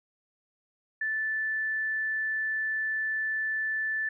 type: tone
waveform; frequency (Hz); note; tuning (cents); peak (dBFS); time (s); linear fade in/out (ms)
sine; 1755; A6; -5; -27; 1.01-4.09; 5
effects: none